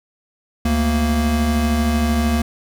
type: tone pair together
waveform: square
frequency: 73 / 232 Hz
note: D2 / A#3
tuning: -10 / -8 cents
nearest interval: octave + minor sixth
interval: 2002 cents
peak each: -19 dBFS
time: 0.65-2.42 s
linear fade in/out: 5 ms
effects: none